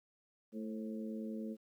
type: harmonic tone with a mistuned harmonic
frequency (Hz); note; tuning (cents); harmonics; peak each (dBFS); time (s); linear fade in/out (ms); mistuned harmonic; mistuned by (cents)
110; A2; 0; 2 / 3 / 4 / 5; -40 / -48 / -49 / -51; 0.52-1.57; 50; 5; -41
effects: 12-bit